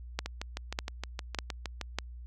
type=two click trains; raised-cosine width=0.2 ms; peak=-18 / -13 dBFS; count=11 / 4; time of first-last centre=0.26-1.813 / 0.19-1.986 s; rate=6.44 / 1.67 Hz; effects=added 60 Hz sine -42 dBFS peak until 2.26 s